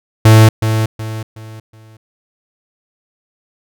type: tone with echo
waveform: 45% pulse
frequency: 110 Hz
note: A2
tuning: in tune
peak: -3 dBFS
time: 0.25-0.49 s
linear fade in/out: 5 ms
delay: 370 ms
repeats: 4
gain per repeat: -9 dB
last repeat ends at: 1.97 s
effects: none